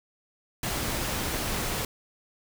pink noise, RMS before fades -30 dBFS, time 0.63-1.85 s, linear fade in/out 2 ms, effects none

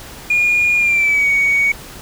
sine tone with pitch glide, 2430 to 2241 Hz, D#7 to C#7, -42 to +18 cents, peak -10 dBFS, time 0.3-1.72 s, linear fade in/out 5 ms, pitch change -140 cents, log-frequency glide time 0.77-1.28 s, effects tanh soft clip ceiling -8 dBFS + pink hiss -35 dBFS RMS until 2.01 s

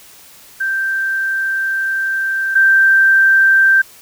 sine tone pair in turn, 1568 / 1568 Hz, G6 / G6, 0 / 0 cents, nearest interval unison, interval 0 cents, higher neither, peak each -15 / -7 dBFS, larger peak second, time 0.6-2.55 / 2.55-3.82 s, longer first, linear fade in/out 10 ms, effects white hiss -42 dBFS RMS until 4.01 s

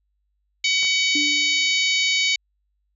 harmonic tone, 754 Hz, F#5, 32 cents sharp, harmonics 3 / 4 / 5 / 6 / 7 / 8 / 9, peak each -21 / -25 / -25 / -26 / -33 / -34 / -30 dBFS, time 0.64-2.36 s, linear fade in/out 5 ms
clicks, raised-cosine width 0.5 ms, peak -25 dBFS, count 2, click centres 0.83 / 0.848 s
sine tone with exponential decay, 293.7 Hz, D4, in tune, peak -23 dBFS, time 1.15-1.89 s, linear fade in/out 5 ms, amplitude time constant 160 ms
effects added 50 Hz sine -68 dBFS peak until 2.95 s

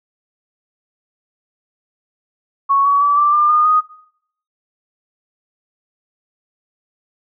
sine tone with pitch steps, 1108.7 / 1130 / 1151.8 / 1173.9 / 1196.5 / 1219.6 / 1243 Hz, C#6 / C#6 / D6 / D6 / D6 / D#6 / D#6, 0 / +33 / -34 / -1 / +32 / -35 / -2 cents, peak -10 dBFS, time 2.69-3.81 s, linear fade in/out 20 ms, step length 160 ms, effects noise-tail reverb RT60 0.7 s tail -20 dB re dry

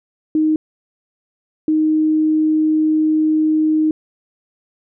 sine tone pair in turn, 311.1 / 311.1 Hz, D#4 / D#4, 0 / 0 cents, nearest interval unison, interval 0 cents, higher neither, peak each -12 dBFS, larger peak neither, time 0.35-0.56 / 1.68-3.91 s, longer second, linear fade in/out 2 ms, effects none

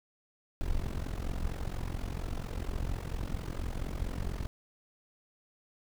brown noise with amplitude modulation, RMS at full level -31 dBFS, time 0.61-4.47 s, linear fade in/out 0 ms, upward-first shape sine, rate 44.3 Hz, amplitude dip 85%, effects none

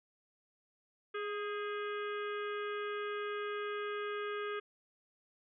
harmonic tone with a mistuned harmonic, 415.3 Hz, G#4, in tune, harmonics 1 / 3 / 4 / 5 / 6 / 7 / 8, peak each -38 / -42 / -45 / -50 / -52 / -54 / -54 dBFS, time 1.14-4.6 s, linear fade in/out 10 ms, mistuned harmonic 4, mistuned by -47 cents, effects none

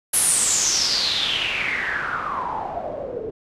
white noise with low-pass filter sweep, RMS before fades -23 dBFS, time 0.13-3.31 s, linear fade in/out 10 ms, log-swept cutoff 11000 to 410 Hz, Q 7.2, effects resampled to 32000 Hz

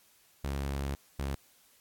sawtooth tone pair in turn, 69.3 / 68.94 Hz, C#2 / C#2, 0 / -9 cents, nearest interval unison, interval 9 cents, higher first, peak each -28 dBFS, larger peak neither, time 0.44-0.95 / 1.19-1.35 s, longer first, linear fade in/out 0 ms, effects white hiss -64 dBFS RMS until 1.8 s + AAC 64 kbps

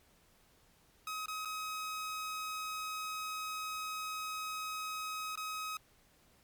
sawtooth tone with dropouts, 1268 Hz, D#6, 32 cents sharp, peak -34 dBFS, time 1.07-5.77 s, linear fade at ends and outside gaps 2 ms, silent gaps 1.259-1.282 / 1.45-1.455 / 5.356-5.374 s, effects pink hiss -67 dBFS RMS until 6.43 s + MP3 96 kbps

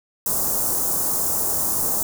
white band-stop noise, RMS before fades -22 dBFS, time 0.26-2.03 s, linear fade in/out 2 ms, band 1100 to 6700 Hz, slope 24 dB/octave, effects none

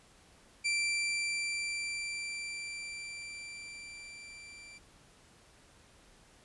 sawtooth tone with level ramp, 2349 Hz, D7, in tune, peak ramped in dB -25 to -46 dBFS, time 0.64-4.79 s, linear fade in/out 20 ms, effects pink hiss -61 dBFS RMS until 6.44 s + resampled to 24000 Hz

